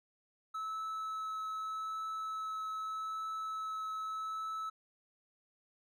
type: tone with vibrato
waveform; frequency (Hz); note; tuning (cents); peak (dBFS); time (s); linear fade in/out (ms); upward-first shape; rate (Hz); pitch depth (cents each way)
triangle; 1300; E6; -24; -35; 0.54-4.7; 10; triangle; 0.82; 9
effects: none